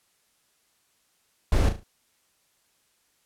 brown noise with echo, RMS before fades -21 dBFS, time 1.52-1.69 s, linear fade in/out 2 ms, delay 36 ms, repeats 4, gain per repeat -8 dB, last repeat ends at 1.834 s, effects white hiss -68 dBFS RMS until 3.25 s + low-pass 12000 Hz 12 dB/octave

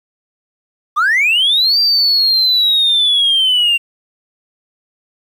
triangle linear two-way sweep, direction up then down, 1133 to 4725 to 2751 Hz, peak -7 dBFS, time 0.96-3.78 s, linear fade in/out 20 ms, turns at 1.79 s, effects tanh soft clip ceiling -6 dBFS + 8-bit

